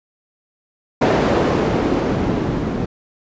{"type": "noise with low-pass filter sweep", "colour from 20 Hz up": "blue", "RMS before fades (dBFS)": -18, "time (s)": [1.01, 2.86], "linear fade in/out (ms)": 10, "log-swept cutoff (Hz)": [460, 210], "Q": 0.84, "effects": ["resampled to 16000 Hz"]}